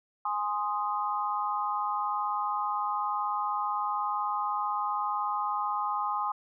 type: chord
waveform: sine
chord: Ab major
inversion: none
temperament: equal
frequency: 830.6 / 1046.5 / 1244.5 Hz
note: Ab5 / C6 / Eb6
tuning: 0 / 0 / 0 cents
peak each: -32 dBFS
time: 0.25-6.32 s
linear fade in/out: 5 ms
effects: none